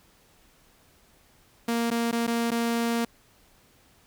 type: tone with dropouts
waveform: sawtooth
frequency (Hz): 233.1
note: A#3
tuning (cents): 0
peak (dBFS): -20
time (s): 1.68-3.05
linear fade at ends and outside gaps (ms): 5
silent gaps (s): 1.904-1.912 / 2.114-2.126 / 2.268-2.276 / 2.507-2.515
effects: pink hiss -60 dBFS RMS until 4.06 s